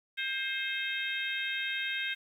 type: harmonic tone with a mistuned harmonic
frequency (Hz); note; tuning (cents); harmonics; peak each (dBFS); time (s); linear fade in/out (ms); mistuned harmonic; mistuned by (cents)
530; C5; +22; 3 / 4 / 5 / 6 / 7; -36 / -37 / -38 / -39 / -39; 0.17-2.15; 20; 5; -32
effects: 10-bit